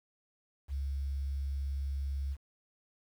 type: tone with quantisation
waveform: sine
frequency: 69 Hz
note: C#2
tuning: 7 cents flat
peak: -32 dBFS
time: 0.68-2.37 s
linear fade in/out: 50 ms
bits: 10
effects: none